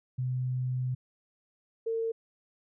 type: tone pair in turn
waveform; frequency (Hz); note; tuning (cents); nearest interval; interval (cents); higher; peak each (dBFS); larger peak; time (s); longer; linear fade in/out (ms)
sine; 127.2 / 453.3; C3 / A#4; -48 / -48; octave + minor seventh; 2200; second; -28; neither; 0.18-0.95 / 1.86-2.12; first; 10
effects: none